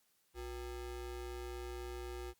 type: ring-modulated tone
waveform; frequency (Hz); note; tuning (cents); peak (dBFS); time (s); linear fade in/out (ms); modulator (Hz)
square; 212; G#3; +36; -40; 0.34-2.34; 50; 150
effects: white hiss -75 dBFS RMS until 2.39 s + Opus 48 kbps